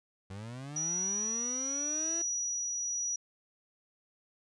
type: linear sweep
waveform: 30% pulse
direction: up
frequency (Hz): 92.5 to 340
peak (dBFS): -38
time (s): 0.3-2.22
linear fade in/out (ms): 5
type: tone with tremolo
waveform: sine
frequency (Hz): 5830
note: F#8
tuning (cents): -26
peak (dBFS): -30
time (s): 0.76-3.16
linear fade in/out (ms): 5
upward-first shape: triangle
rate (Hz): 0.89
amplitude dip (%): 25
effects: resampled to 22050 Hz